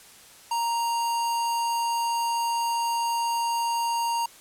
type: tone with notch filter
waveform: square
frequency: 932.3 Hz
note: A#5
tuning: in tune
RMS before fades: -26 dBFS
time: 0.51-4.26 s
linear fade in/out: 5 ms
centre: 2100 Hz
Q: 1.4
effects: white hiss -50 dBFS RMS until 4.4 s + low-pass 12000 Hz 12 dB/octave